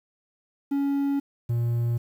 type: tone pair in turn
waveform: triangle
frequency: 279.9 / 118.16 Hz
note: C#4 / A#2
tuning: +17 / +24 cents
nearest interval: octave + minor third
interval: 1493 cents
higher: first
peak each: -20 dBFS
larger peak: neither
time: 0.71-1.2 / 1.49-1.98 s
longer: neither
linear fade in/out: 10 ms
effects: 9-bit